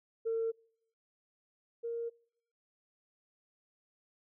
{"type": "tone pair in turn", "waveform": "sine", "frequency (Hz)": [453.5, 466], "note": ["A#4", "A#4"], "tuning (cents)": [-48, -1], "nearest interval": "unison", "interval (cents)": 47, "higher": "second", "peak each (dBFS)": [-29, -34], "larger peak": "first", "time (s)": [[0.25, 0.52], [1.83, 2.1]], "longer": "neither", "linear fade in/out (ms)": 20, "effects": ["noise-tail reverb RT60 0.7 s tail -26 dB re dry", "tanh soft clip ceiling -26 dBFS"]}